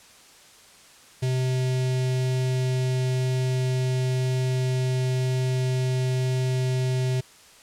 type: tone with notch filter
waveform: square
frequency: 128.5 Hz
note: C3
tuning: 31 cents flat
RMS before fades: -24 dBFS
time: 1.22-7.21 s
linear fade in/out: 10 ms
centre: 1200 Hz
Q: 0.93
effects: white hiss -51 dBFS RMS until 7.62 s + low-pass 9000 Hz 12 dB/octave